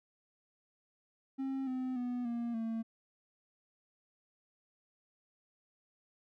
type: tone with pitch steps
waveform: triangle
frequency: 267.9 / 256.7 / 245.9 / 235.7 / 225.8 Hz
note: C4 / C4 / B3 / A#3 / A3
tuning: +41 / -33 / -7 / +19 / +45 cents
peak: -32 dBFS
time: 1.38-2.83 s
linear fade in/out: 20 ms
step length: 290 ms
effects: none